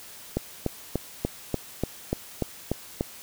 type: click train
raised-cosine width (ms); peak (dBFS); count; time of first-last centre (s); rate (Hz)
2; -11; 10; 0.37-3.009; 3.41
effects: white hiss -45 dBFS RMS until 3.22 s